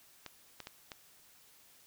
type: clicks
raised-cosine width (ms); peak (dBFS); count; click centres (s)
0.2; -26; 4; 0.263 / 0.603 / 0.671 / 0.918
effects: white hiss -62 dBFS RMS until 1.86 s